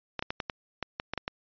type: clicks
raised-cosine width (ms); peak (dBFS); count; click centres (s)
0.3; -15; 10; 0.193 / 0.225 / 0.305 / 0.402 / 0.498 / 0.827 / 0.999 / 1.136 / 1.177 / 1.279
effects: resampled to 11025 Hz